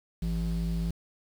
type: ring-modulated tone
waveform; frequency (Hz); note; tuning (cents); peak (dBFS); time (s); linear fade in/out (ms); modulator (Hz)
triangle; 110.5; A2; +8; -22; 0.22-0.91; 5; 58.1
effects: 8-bit